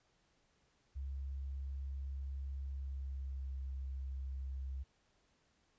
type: tone with pitch glide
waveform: sine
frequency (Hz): 68 to 66.56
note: C#2 to C2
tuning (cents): -33 to +30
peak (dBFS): -39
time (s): 0.95-4.84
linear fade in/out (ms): 20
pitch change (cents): -37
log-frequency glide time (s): 2.71-3.56
effects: pink hiss -75 dBFS RMS until 5.78 s + resampled to 16000 Hz